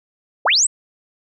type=linear sweep; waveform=sine; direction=up; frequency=331.1 to 8400 Hz; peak=-12 dBFS; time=0.45-0.67 s; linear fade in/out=10 ms; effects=none